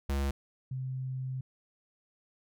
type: tone pair in turn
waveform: square / sine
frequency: 69.3 / 130.22 Hz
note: C#2 / C3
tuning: 0 / -8 cents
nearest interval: major seventh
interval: 1092 cents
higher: second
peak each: -29 / -33 dBFS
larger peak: first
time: 0.09-0.31 / 0.71-1.41 s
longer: second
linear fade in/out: 5 ms
effects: none